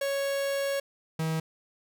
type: tone pair in turn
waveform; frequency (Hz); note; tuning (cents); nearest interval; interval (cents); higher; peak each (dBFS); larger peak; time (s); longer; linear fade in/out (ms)
45% pulse; 554.4 / 160.13; C#5 / E3; 0 / -50; octave + minor seventh; 2150; first; -27; neither; 0.01-0.8 / 1.19-1.4; first; 5
effects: none